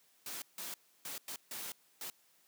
white noise bursts at uneven times, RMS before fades -43 dBFS, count 6, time 0.26-0.42 / 0.58-0.74 / 1.05-1.18 / 1.28-1.36 / 1.51-1.72 / 2.01-2.1 s, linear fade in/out 2 ms, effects white hiss -69 dBFS RMS until 2.47 s + high-pass 150 Hz 12 dB/octave

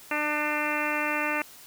harmonic tone, 299.2 Hz, D4, 32 cents sharp, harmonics 1 / 2 / 3 / 4 / 5 / 6 / 7 / 8 / 9, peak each -34 / -34 / -34 / -34 / -34 / -34 / -34 / -34 / -34 dBFS, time 0.11-1.42 s, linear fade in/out 2 ms, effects white hiss -49 dBFS RMS until 1.66 s

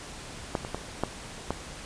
clicks, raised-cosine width 1 ms, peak -12 / -21 / -16 / -11 / -13 dBFS, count 5, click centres 0.552 / 0.649 / 0.746 / 1.036 / 1.506 s, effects pink hiss -42 dBFS RMS until 1.85 s + resampled to 22050 Hz

